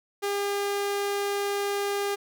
sawtooth tone, 403.2 Hz, G4, 49 cents sharp, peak -22 dBFS, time 0.22-2.16 s, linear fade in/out 20 ms, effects none

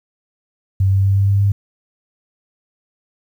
sine tone with pitch steps, 96.4 / 97.18 / 97.97 / 98.77 / 99.57 / 100.38 Hz, G2 / G2 / G2 / G2 / G2 / G2, -28 / -15 / -1 / +14 / +28 / +42 cents, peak -11 dBFS, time 0.8-1.52 s, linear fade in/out 5 ms, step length 120 ms, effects 8-bit

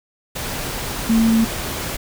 sine tone in noise, 225.7 Hz, A3, 44 cents sharp, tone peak -12 dBFS, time 1.09-1.45 s, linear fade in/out 10 ms, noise pink, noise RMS -26 dBFS, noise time 0.35-1.97 s, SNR +11 dB, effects none

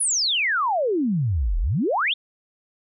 sine exponential two-way sweep, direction down then up, 10740 to 36.71 to 3745 Hz, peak -19 dBFS, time 0-2.14 s, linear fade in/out 10 ms, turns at 1.59 s, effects none

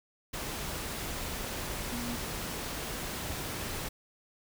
sine tone in noise, 239.6 Hz, A#3, 48 cents sharp, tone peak -36 dBFS, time 1.92-2.16 s, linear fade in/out 10 ms, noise pink, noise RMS -37 dBFS, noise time 0.33-3.89 s, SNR -2 dB, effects none

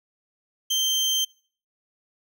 30% pulse tone, 3136 Hz, G7, in tune, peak -18 dBFS, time 0.7-1.25 s, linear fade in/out 10 ms, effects noise-tail reverb RT60 0.5 s tail -26 dB re dry

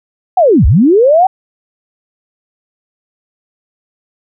sine linear two-way sweep, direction down then up, 776 to 50.5 to 776 Hz, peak -4 dBFS, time 0.37-1.27 s, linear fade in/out 5 ms, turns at 0.66 s, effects none

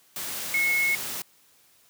sine tone in noise, 2180 Hz, C#7, 29 cents flat, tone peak -21 dBFS, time 0.54-0.95 s, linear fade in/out 2 ms, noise white, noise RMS -33 dBFS, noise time 0.16-1.22 s, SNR +9 dB, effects white hiss -60 dBFS RMS until 1.89 s + high-pass 80 Hz 12 dB/octave

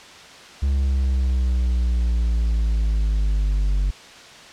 triangle exponential sweep, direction down, 69.3 to 47.65 Hz, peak -15 dBFS, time 0.62-3.91 s, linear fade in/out 10 ms, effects white hiss -42 dBFS RMS until 4.52 s + low-pass 5000 Hz 12 dB/octave

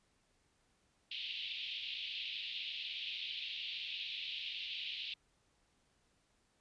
pink band-pass noise, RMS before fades -43 dBFS, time 1.11-5.14 s, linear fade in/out 5 ms, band 2600 to 3900 Hz, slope 48 dB/octave, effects pink hiss -75 dBFS RMS until 6.6 s + resampled to 22050 Hz

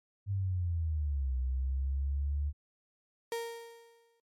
sine linear two-way sweep, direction down then up, 101 to 63.2 to 73.2 Hz, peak -29 dBFS, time 0.26-2.53 s, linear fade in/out 50 ms, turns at 1.36 s
35% pulse tone with exponential decay, 464.1 Hz, A#4, 8 cents flat, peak -30 dBFS, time 3.32-4.2 s, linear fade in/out 1 ms, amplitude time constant 190 ms
effects MP3 64 kbps

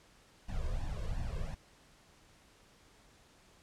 brown noise with flanger, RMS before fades -36 dBFS, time 0.48-1.55 s, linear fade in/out 10 ms, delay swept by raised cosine 1.1 to 1.89 ms, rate 2.8 Hz, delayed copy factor +1, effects pink hiss -63 dBFS RMS until 3.62 s + low-pass 9000 Hz 12 dB/octave

